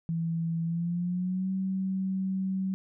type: tone with pitch glide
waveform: sine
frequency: 165.5 to 190.11 Hz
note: E3 to F#3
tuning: +7 to +47 cents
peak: -27 dBFS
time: 0.09-2.74 s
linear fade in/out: 0 ms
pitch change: +240 cents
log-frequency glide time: 0.64-1.51 s
effects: none